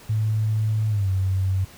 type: tone with pitch glide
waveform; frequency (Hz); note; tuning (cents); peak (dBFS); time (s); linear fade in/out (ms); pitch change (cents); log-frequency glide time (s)
sine; 108.5 to 95; A2 to F#2; -24 to +46; -19; 0.09-1.65; 10; -230; 0.89-1.09
effects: pink hiss -47 dBFS RMS until 1.77 s